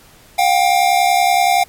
square tone pair together, 713.4 / 784 Hz, F5 / G5, +37 / 0 cents, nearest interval major second, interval 163 cents, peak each -14 / -15 dBFS, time 0.38-1.64 s, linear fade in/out 10 ms, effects pink hiss -46 dBFS RMS until 1.68 s + MP3 64 kbps

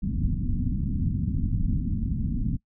pink low-pass noise, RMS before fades -26 dBFS, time 0.02-2.57 s, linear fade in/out 10 ms, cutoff 260 Hz, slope 48 dB/octave, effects noise-tail reverb RT60 0.1 s tail -21 dB re dry

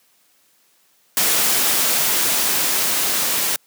white noise with level ramp, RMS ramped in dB -17 to -20 dBFS, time 1.17-3.56 s, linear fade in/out 0 ms, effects white hiss -59 dBFS RMS until 3.66 s + high-pass 150 Hz 12 dB/octave

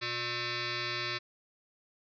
sine tone with frequency modulation, 1079 Hz, C#6, 47 cents flat, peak -32 dBFS, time 0.01-1.19 s, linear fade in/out 20 ms, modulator 479 Hz, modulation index 7.6, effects none

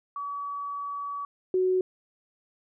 sine tone pair in turn, 1139 / 370.6 Hz, C#6 / F#4, +47 / +3 cents, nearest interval octave + perfect fifth, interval 1944 cents, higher first, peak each -31 / -21 dBFS, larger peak second, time 0.16-1.25 / 1.54-1.81 s, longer first, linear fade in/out 2 ms, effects none

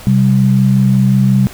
sine tone pair together, 130 / 195.57 Hz, C3 / G3, -11 / -4 cents, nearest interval perfect fifth, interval 707 cents, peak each -10 dBFS, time 0.07-1.47 s, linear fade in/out 0 ms, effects pink hiss -34 dBFS RMS until 1.53 s

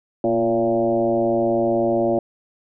sine tone with frequency modulation, 460 Hz, A#4, 23 cents flat, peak -16 dBFS, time 0.24-2.19 s, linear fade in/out 2 ms, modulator 112 Hz, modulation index 2.1, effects none

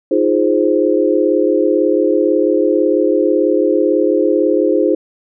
sine chord, F minor seventh, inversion third, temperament equal, 311.1 / 349.2 / 415.3 / 523.3 Hz, Eb4 / F4 / Ab4 / C5, 0 / 0 / 0 / 0 cents, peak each -16 dBFS, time 0.11-4.95 s, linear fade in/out 5 ms, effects none

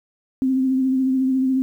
sine tone with vibrato, 262 Hz, C4, 2 cents sharp, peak -16 dBFS, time 0.42-1.62 s, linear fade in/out 0 ms, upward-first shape triangle, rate 14 Hz, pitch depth 34 cents each way, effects 9-bit

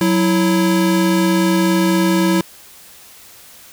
square tone pair together, 185 / 329.6 Hz, F#3 / E4, 0 / 0 cents, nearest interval minor seventh, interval 1000 cents, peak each -16 dBFS, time 0.01-2.41 s, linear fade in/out 2 ms, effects white hiss -42 dBFS RMS until 3.72 s

